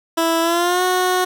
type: tone with pitch glide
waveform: 15% pulse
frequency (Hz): 330 to 366.2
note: E4 to F#4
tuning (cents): +2 to -18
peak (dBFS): -9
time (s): 0.17-1.25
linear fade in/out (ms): 10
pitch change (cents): +180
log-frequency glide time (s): 0.41-0.83
effects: none